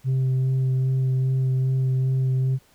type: tone with vibrato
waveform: sine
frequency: 130.81 Hz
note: C3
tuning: in tune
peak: -16 dBFS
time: 0.04-2.59 s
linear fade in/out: 50 ms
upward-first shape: sine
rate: 2.5 Hz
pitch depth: 12 cents each way
effects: tanh soft clip ceiling -18 dBFS + pink hiss -58 dBFS RMS until 2.74 s